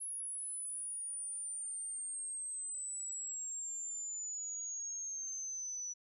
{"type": "exponential sweep", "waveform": "sine", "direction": "down", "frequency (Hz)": [10570, 5910], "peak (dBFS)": -39, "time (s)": [0, 5.94], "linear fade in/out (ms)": 20, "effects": []}